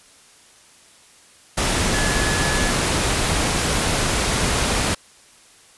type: tone in noise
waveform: sine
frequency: 1706 Hz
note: G#6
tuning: 46 cents sharp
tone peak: -26 dBFS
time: 1.93-2.71 s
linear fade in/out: 10 ms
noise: pink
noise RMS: -20 dBFS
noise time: 1.57-4.95 s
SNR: -9 dB
effects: white hiss -50 dBFS RMS until 5.77 s + resampled to 24000 Hz